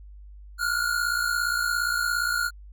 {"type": "tone pair together", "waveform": "square", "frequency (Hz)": [1396.9, 1454.2], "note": ["F6", "F#6"], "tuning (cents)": [0, -30], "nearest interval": "minor second", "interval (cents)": 70, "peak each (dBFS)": -27, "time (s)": [0.58, 2.51], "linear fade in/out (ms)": 50, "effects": ["added 50 Hz sine -42 dBFS peak until 2.72 s"]}